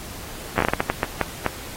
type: slowing click train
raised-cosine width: 0.5 ms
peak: -4 dBFS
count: 12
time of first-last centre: 0.58-1.463 s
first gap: 10 ms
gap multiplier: 1.38
effects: pink hiss -37 dBFS RMS until 1.76 s + AAC 48 kbps